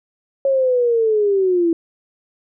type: linear sweep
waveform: sine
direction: down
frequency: 550 to 327.7 Hz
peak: -13 dBFS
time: 0.45-1.73 s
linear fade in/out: 2 ms
effects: none